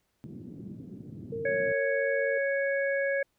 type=band-pass noise; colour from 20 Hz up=pink; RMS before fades=-43 dBFS; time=0.24-1.72 s; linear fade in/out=0 ms; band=120 to 300 Hz; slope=24 dB/octave
type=tone; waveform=sine; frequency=458.5 Hz; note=A#4; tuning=29 cents flat; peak=-32 dBFS; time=1.32-2.38 s; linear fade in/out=5 ms
type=harmonic tone; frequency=554.4 Hz; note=C#5; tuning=in tune; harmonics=1 / 3 / 4; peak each=-27 / -31 / -37 dBFS; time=1.45-3.23 s; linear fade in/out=5 ms
effects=pink hiss -75 dBFS RMS until 3.38 s